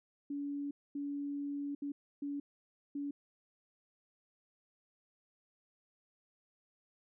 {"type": "tone bursts at uneven times", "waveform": "sine", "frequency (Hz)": 285, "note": "C#4", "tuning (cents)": 48, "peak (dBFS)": -36, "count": 5, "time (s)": [[0.3, 0.71], [0.95, 1.75], [1.82, 1.92], [2.22, 2.4], [2.95, 3.11]], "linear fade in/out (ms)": 5, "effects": []}